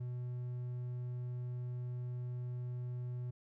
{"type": "tone", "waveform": "triangle", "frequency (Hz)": 123.47, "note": "B2", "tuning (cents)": 0, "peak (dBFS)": -36, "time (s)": [0, 3.31], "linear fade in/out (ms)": 10, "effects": []}